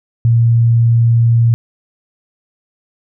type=tone; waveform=sine; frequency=116.54 Hz; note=A#2; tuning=in tune; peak=-7 dBFS; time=0.25-1.54 s; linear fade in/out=0 ms; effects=none